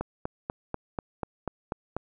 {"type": "click train", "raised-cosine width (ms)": 1, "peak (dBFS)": -16, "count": 9, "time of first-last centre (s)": [0.01, 1.966], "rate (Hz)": 4.09, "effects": []}